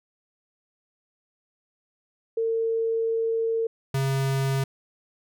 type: tone pair in turn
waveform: sine / square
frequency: 453.2 / 135.4 Hz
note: A#4 / C#3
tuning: -49 / -40 cents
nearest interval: octave + major sixth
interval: 2091 cents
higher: first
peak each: -22 / -23 dBFS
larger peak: first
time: 2.37-3.67 / 3.94-4.64 s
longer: first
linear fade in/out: 5 ms
effects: none